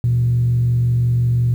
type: tone with frequency modulation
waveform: sine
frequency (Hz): 120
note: B2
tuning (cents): -49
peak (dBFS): -12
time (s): 0.04-1.54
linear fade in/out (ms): 0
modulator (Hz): 45.7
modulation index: 0.29
effects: tanh soft clip ceiling -9 dBFS + 8-bit